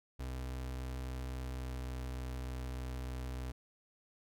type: tone with pitch glide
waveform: 35% pulse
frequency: 63.8 to 63.32 Hz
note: C2 to B1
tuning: -43 to +44 cents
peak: -37 dBFS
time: 0.19-3.52 s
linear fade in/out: 10 ms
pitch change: -13 cents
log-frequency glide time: 1.54-1.77 s
effects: none